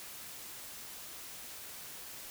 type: silence
effects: white hiss -47 dBFS RMS until 2.3 s